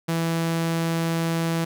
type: tone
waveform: sawtooth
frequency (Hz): 165.4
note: E3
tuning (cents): +6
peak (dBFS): -18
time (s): 0.08-1.65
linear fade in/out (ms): 10
effects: none